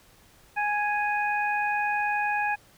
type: harmonic tone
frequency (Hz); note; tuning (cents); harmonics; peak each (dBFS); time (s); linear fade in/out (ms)
830.6; G#5; 0; 1 / 2 / 3; -26 / -29 / -31; 0.56-2.56; 20
effects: pink hiss -57 dBFS RMS until 2.77 s

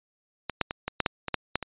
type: clicks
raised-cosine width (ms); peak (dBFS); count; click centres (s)
0.3; -13 / -7 / -13 / -13 / -7 / -7 / -14 / -8 / -8 / -17; 10; 0.497 / 0.613 / 0.709 / 0.88 / 1.003 / 1.062 / 1.283 / 1.343 / 1.556 / 1.627
effects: resampled to 8000 Hz

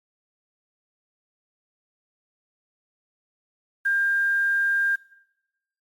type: tone with quantisation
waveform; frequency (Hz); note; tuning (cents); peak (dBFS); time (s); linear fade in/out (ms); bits
sine; 1600; G6; +35; -19; 3.85-4.96; 10; 8
effects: noise-tail reverb RT60 0.9 s tail -19 dB re dry + MP3 96 kbps

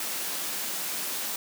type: high-pass noise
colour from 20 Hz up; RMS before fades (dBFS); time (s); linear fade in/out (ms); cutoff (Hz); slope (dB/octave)
white; -32; 0-1.36; 2; 160; 48
effects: none

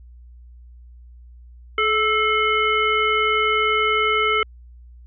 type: harmonic tone with a mistuned harmonic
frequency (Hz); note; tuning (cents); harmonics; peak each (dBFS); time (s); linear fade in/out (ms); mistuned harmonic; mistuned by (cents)
430; A4; -40; 1 / 3 / 5 / 7; -23 / -20 / -21 / -26; 1.78-4.43; 2; 3; +38
effects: added 60 Hz sine -41 dBFS peak until 5.06 s

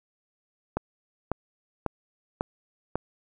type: click train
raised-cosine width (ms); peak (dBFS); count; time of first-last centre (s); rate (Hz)
1; -12; 5; 0.77-2.956; 1.83
effects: none

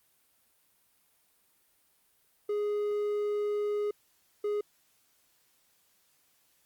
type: tone bursts at uneven times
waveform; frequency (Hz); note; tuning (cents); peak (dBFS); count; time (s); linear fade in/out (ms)
triangle; 415.3; G#4; 0; -26; 2; 2.49-3.91 / 4.44-4.61; 5
effects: white hiss -69 dBFS RMS until 6.65 s + Opus 32 kbps

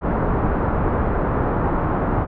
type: low-pass noise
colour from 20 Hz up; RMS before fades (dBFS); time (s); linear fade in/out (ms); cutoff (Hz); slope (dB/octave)
pink; -20; 0.01-2.27; 50; 1300; 24
effects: none

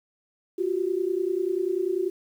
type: tone pair together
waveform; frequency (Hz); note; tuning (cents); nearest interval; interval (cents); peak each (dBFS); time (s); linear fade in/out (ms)
sine; 352.5 / 382.7; F4 / G4; +16 / -42; minor second; 142; -26; 0.58-2.1; 10
effects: 9-bit

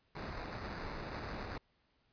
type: noise with sample-and-hold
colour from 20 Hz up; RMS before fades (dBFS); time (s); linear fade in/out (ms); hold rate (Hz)
pink; -43; 0.15-1.58; 5; 3150
effects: pink hiss -75 dBFS RMS until 2.12 s + resampled to 11025 Hz

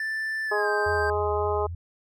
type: tone with pitch glide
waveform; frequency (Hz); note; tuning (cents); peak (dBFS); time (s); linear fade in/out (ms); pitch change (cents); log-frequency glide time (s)
triangle; 1766 to 1573.3; A6 to G6; +6 to +6; -25; 0-1.1; 2; -200; 0.46-0.69
type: harmonic tone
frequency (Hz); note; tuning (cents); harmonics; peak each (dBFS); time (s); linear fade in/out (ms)
208.4; G#3; +6; 2 / 3 / 4 / 5 / 6; -26 / -31 / -30 / -32 / -34; 0.51-1.67; 10
type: tone with vibrato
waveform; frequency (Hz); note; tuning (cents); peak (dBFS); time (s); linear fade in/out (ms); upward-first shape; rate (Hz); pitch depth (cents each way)
sine; 82.41; E2; 0; -31; 0.86-1.75; 5; triangle; 3.7; 100
effects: none

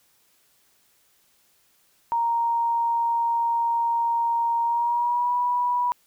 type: tone with pitch glide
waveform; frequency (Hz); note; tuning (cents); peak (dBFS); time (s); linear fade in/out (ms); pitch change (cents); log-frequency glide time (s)
sine; 932.3 to 976.4; A#5 to B5; 0 to -20; -20; 2.12-5.92; 0; +80; 4.63-5.34
effects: white hiss -63 dBFS RMS until 6.06 s

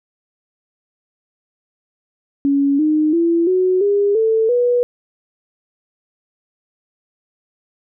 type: tone with pitch steps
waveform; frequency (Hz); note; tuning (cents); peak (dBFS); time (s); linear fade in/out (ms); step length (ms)
sine; 280 / 307.1 / 336.8 / 369.5 / 405.2 / 444.5 / 487.5; C#4 / D#4 / E4 / F#4 / G#4 / A4 / B4; +18 / -23 / +37 / -2 / -43 / +18 / -23; -12; 2.45-4.83; 0; 340
effects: none

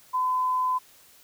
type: tone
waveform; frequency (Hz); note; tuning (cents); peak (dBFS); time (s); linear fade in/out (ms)
sine; 1015; B5; +47; -22; 0.13-0.79; 20
effects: white hiss -55 dBFS RMS until 1.23 s

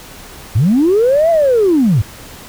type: linear two-way sweep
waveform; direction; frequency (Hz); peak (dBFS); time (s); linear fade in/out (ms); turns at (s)
sine; up then down; 89.3 to 683 to 89.3; -7; 0.55-2.02; 10; 1.3
effects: tanh soft clip ceiling -4 dBFS + pink hiss -35 dBFS RMS until 2.48 s

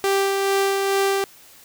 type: tone with tremolo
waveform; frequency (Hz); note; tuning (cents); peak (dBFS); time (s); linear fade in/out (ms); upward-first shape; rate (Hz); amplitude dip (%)
sawtooth; 392.5; G4; +2; -13; 0.04-1.24; 0; sine; 2.3; 30
effects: white hiss -48 dBFS RMS until 1.64 s

